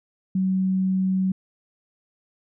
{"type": "tone", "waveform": "sine", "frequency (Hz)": 188.4, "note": "F#3", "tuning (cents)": 32, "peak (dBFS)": -19, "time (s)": [0.35, 1.32], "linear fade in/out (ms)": 5, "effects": []}